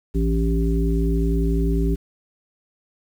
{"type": "harmonic tone with a mistuned harmonic", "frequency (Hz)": 55.5, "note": "A1", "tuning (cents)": 16, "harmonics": [1, 3, 5, 7], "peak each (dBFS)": [-19, -24, -26, -27], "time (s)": [0.14, 1.96], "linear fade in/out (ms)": 20, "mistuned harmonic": 7, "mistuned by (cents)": 16, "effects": ["8-bit"]}